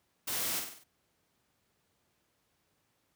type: noise with echo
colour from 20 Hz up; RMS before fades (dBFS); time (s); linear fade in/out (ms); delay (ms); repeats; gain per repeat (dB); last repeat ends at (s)
white; -35; 0.27-0.6; 10; 48; 5; -5; 0.84
effects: pink hiss -75 dBFS RMS until 3.15 s + high-pass 80 Hz 12 dB/octave